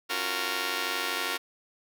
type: chord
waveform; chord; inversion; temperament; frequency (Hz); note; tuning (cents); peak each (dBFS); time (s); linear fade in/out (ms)
5% pulse; Gb major seventh; second; just; 277.5 / 346.9 / 370 / 462.5; Db4 / F4 / Gb4 / Bb4; +2 / -12 / 0 / -14; -27 / -25 / -24 / -22; 0.09-1.38; 20
effects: none